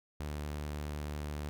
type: tone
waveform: sawtooth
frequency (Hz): 74.2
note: D2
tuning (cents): +18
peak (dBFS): -33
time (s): 0.2-1.49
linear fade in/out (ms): 0
effects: none